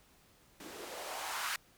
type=noise with band-pass filter sweep; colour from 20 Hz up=blue; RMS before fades=-41 dBFS; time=0.6-1.56 s; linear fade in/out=2 ms; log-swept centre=260 to 1500 Hz; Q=2.1; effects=pink hiss -65 dBFS RMS until 1.77 s